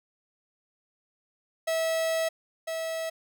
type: tone pair in turn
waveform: 45% pulse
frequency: 650 / 650 Hz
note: E5 / E5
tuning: -24 / -24 cents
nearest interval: unison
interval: 0 cents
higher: neither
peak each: -25 / -30 dBFS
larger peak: first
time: 1.67-2.29 / 2.67-3.1 s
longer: first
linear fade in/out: 10 ms
effects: none